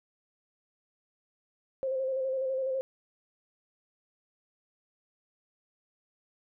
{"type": "tone with vibrato", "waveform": "sine", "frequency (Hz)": 527, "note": "C5", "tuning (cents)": 12, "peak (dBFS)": -28, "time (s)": [1.83, 2.81], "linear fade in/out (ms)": 0, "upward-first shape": "square", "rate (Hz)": 12, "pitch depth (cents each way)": 27, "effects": []}